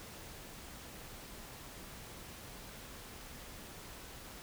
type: silence
effects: pink hiss -50 dBFS RMS until 4.42 s